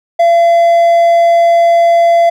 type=tone; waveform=triangle; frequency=680 Hz; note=F5; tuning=46 cents flat; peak=-3 dBFS; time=0.19-2.3 s; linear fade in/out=10 ms; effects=none